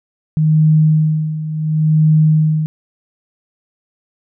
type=tone with tremolo; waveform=sine; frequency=155.56 Hz; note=D#3; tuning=in tune; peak=-7 dBFS; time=0.37-2.66 s; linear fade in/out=0 ms; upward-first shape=sine; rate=0.7 Hz; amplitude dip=75%; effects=none